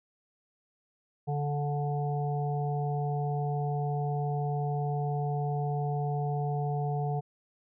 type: harmonic tone with a mistuned harmonic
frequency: 145.7 Hz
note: D3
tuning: 13 cents flat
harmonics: 1 / 3 / 5 / 6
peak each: -29 / -37 / -35 / -46 dBFS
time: 1.27-7.21 s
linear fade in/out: 20 ms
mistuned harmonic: 1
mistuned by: -16 cents
effects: none